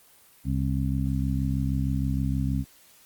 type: harmonic tone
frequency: 66.4 Hz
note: C2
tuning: 26 cents sharp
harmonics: 1 / 2 / 3 / 4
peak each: -28 / -27 / -31 / -31 dBFS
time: 0.44-2.65 s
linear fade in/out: 50 ms
effects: white hiss -56 dBFS RMS until 3.05 s + Opus 24 kbps